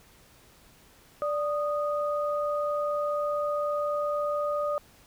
sine tone pair together, 587.3 / 1236.9 Hz, D5 / D#6, 0 / -11 cents, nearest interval octave + minor second, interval 1289 cents, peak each -27 / -31 dBFS, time 1.22-4.78 s, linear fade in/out 0 ms, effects pink hiss -57 dBFS RMS until 5.06 s

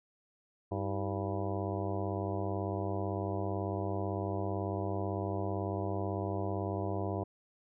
harmonic tone with a mistuned harmonic, 98 Hz, G2, in tune, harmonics 1 / 2 / 3 / 4 / 5 / 6 / 7 / 8 / 9 / 10, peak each -36 / -42 / -40 / -40 / -44 / -43 / -41 / -48 / -49 / -46 dBFS, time 0.71-7.24 s, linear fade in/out 10 ms, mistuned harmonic 3, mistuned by +130 cents, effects none

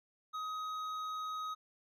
sine tone with hard clipping, 1261 Hz, D#6, 23 cents sharp, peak -39 dBFS, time 0.33-1.55 s, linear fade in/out 20 ms, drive 7 dB, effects none

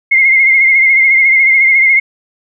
sine tone with vibrato, 2127 Hz, C7, 28 cents sharp, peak -5 dBFS, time 0.11-2 s, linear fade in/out 10 ms, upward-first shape sine, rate 14 Hz, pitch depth 46 cents each way, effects none

